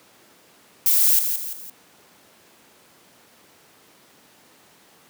violet noise with echo, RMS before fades -17 dBFS, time 0.86-1.19 s, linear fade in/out 2 ms, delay 170 ms, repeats 3, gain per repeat -7 dB, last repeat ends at 1.7 s, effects pink hiss -53 dBFS RMS until 5.09 s + high-pass 200 Hz 12 dB/octave

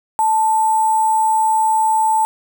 sine tone with sample-and-hold, 880 Hz, A5, in tune, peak -12 dBFS, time 0.19-2.25 s, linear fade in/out 0 ms, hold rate 8820 Hz, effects none

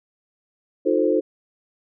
sine chord, F dominant seventh, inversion third, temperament equal with one note detuned, 311.1 / 358.2 / 440 / 523.3 Hz, Eb4 / F4 / A4 / C5, 0 / +44 / 0 / 0 cents, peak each -22 dBFS, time 0.85-1.21 s, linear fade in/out 20 ms, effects none

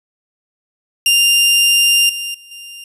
sawtooth tone with level steps, 2794 Hz, F7, in tune, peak -6 / -18 / -35 / -28 dBFS, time 1.06-2.84 s, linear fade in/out 2 ms, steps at 2.09 / 2.34 / 2.51 s, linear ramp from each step 5 ms, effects resampled to 32000 Hz

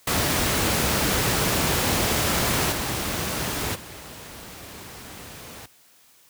pink noise with level steps, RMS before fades -22 / -27 / -40 dBFS, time 0.07-5.66 s, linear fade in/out 5 ms, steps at 2.71 / 3.74 s, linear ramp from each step 20 ms, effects white hiss -56 dBFS RMS until 6.29 s + high-pass 60 Hz 12 dB/octave

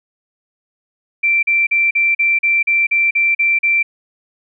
sine tone bursts, 2349 Hz, D7, in tune, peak -11 dBFS, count 11, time 1.23-3.83 s, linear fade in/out 10 ms, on 200 ms, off 40 ms, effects none

